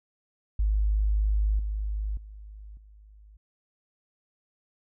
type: tone with level steps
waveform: sine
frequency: 51.91 Hz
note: G#1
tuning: in tune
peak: -21 / -27 / -41 / -49 dBFS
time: 0.59-3.37 s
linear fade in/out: 5 ms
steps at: 1.59 / 2.17 / 2.77 s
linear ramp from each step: 2 ms
effects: none